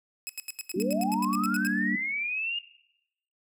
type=tone bursts; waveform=10% pulse; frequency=2564 Hz; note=E7; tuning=49 cents flat; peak=-24 dBFS; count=14; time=0.27-1.671 s; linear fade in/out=0 ms; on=23 ms; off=83 ms
type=linear sweep; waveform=sine; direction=up; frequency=336.6 to 2859 Hz; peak=-28 dBFS; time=0.74-2.59 s; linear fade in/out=5 ms
type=chord; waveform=sine; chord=G minor; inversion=none; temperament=equal; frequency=196 / 233.1 / 293.7 Hz; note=G3 / Bb3 / D4; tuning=0 / 0 / 0 cents; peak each=-31 dBFS; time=0.76-1.96 s; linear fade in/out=5 ms
effects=noise-tail reverb RT60 0.8 s tail -17 dB re dry